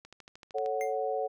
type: click train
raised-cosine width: 0.2 ms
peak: -31 dBFS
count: 9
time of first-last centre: 0.05-0.661 s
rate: 13.1 Hz
type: chord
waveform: sine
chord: F# minor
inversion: first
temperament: equal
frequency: 440 / 554.4 / 740 Hz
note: A4 / C#5 / F#5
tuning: 0 / 0 / 0 cents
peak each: -33 dBFS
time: 0.54-1.28 s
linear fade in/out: 20 ms
type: tone with exponential decay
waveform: square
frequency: 2101 Hz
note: C7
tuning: 7 cents sharp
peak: -35 dBFS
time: 0.81-0.96 s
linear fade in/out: 0 ms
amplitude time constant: 31 ms
effects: none